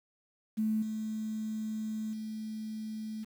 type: tone with level steps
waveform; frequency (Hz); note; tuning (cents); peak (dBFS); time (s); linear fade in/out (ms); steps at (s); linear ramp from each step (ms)
sine; 217.4; A3; -21; -27 / -33 / -36; 0.57-3.25; 20; 0.82 / 2.13; 5
effects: 9-bit